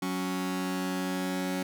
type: tone pair together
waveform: sawtooth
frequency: 184.85 / 277.2 Hz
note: F#3 / C#4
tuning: -1 / 0 cents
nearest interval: perfect fifth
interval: 701 cents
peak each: -28 dBFS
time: 0.02-1.63 s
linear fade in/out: 5 ms
effects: none